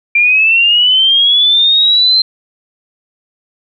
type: linear sweep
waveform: sine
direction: up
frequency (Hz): 2366 to 4136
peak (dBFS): -6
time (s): 0.15-2.22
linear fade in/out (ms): 5
effects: none